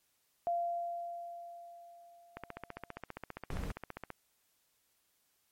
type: tone with exponential decay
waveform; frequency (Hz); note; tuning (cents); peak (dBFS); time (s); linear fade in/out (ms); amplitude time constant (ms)
sine; 690; F5; -21; -29; 0.47-3; 0; 550
type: click train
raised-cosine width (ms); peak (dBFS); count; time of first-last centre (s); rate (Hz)
0.5; -26; 27; 2.37-4.103; 15
type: noise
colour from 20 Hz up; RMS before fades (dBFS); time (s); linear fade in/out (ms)
brown; -38; 3.5-3.72; 5
effects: white hiss -75 dBFS RMS until 5.51 s + MP3 64 kbps